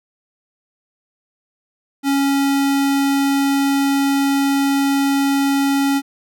square tone, 277.2 Hz, C#4, in tune, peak -15 dBFS, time 2.03-6.02 s, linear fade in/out 50 ms, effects none

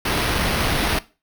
pink noise with sample-and-hold, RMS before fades -21 dBFS, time 0.05-0.99 s, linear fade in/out 5 ms, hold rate 7350 Hz, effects noise-tail reverb RT60 0.3 s tail -18 dB re dry

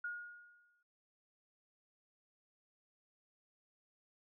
sine tone with exponential decay, 1435 Hz, F6, 47 cents sharp, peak -37 dBFS, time 0.04-0.83 s, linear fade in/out 5 ms, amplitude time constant 170 ms, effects none

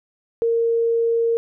sine tone, 461.8 Hz, A#4, 16 cents flat, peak -16 dBFS, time 0.42-1.37 s, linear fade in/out 0 ms, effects none

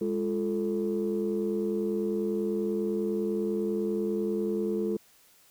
sine tone cluster, 205.5 / 350 / 440.1 Hz, G#3 / F4 / A4, -18 / +4 / 0 cents, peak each -30 dBFS, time 0.01-4.97 s, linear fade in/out 5 ms, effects tanh soft clip ceiling -19 dBFS + white hiss -60 dBFS RMS until 5.5 s

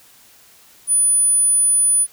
sine tone, 9900 Hz, D#9, 10 cents flat, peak -12 dBFS, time 0.87-2.07 s, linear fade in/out 50 ms, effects white hiss -49 dBFS RMS until 2.12 s

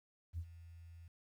sine tone with ADSR envelope, 84 Hz, E2, 33 cents sharp, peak -36 dBFS, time 0.33-1.08 s, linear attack 51 ms, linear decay 63 ms, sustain -16 dB, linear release 4 ms, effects tanh soft clip ceiling -33 dBFS + 12-bit

